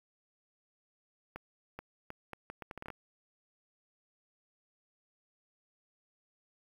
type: accelerating click train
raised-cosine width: 0.5 ms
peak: -27 dBFS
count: 12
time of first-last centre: 1.36-2.903 s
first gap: 430 ms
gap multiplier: 0.73
effects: 9-bit